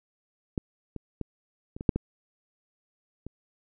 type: clicks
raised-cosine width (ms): 3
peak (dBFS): -15 / -23 / -19 / -25 / -22 / -6 / -14 / -25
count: 8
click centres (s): 0.578 / 0.963 / 1.213 / 1.765 / 1.809 / 1.892 / 1.96 / 3.266
effects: none